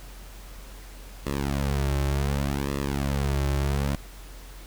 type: tone with flanger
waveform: sawtooth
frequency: 69.8 Hz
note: C#2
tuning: 13 cents sharp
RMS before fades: -26 dBFS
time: 1.26-3.96 s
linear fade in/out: 5 ms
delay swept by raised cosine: 1.3 to 4.2 ms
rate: 0.67 Hz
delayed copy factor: -1
effects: added 45 Hz sine -41 dBFS peak until 4.66 s + pink hiss -48 dBFS RMS until 4.66 s